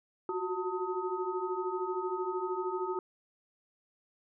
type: tone cluster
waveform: sine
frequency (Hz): 361.1 / 374.1 / 897 / 1261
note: F#4 / F#4 / A5 / D#6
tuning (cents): -42 / +19 / +33 / +23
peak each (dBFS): -37 / -35 / -38 / -39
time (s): 0.29-2.99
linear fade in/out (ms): 2
effects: none